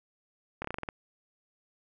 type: slowing click train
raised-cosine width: 0.5 ms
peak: -19 dBFS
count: 8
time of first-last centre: 0.62-0.888 s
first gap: 25 ms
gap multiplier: 1.14
effects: none